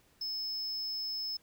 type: tone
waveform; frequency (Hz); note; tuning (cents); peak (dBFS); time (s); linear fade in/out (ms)
triangle; 5220; E8; -18; -33; 0.21-1.37; 5
effects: pink hiss -67 dBFS RMS until 1.42 s